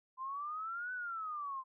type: exponential two-way sweep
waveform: sine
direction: up then down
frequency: 1026 to 1511 to 1034 Hz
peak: -38 dBFS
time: 0.17-1.64 s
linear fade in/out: 50 ms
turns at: 0.93 s
effects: none